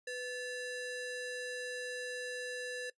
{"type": "ring-modulated tone", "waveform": "square", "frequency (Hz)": 1118, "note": "C#6", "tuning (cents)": 14, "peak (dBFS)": -36, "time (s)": [0.07, 2.9], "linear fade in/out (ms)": 5, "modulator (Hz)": 620, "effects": ["noise-tail reverb RT60 0.1 s tail -20 dB re dry", "resampled to 24000 Hz"]}